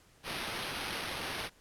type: noise with sample-and-hold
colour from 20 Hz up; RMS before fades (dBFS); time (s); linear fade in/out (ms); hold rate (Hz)
white; -38; 0.23-1.5; 50; 7350
effects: pink hiss -63 dBFS RMS until 1.6 s + low-pass 12000 Hz 12 dB/octave